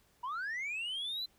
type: linear sweep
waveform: sine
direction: up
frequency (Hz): 939 to 4091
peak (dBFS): -33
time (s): 0.23-1.26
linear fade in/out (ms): 10
effects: tanh soft clip ceiling -34 dBFS + pink hiss -69 dBFS RMS until 1.38 s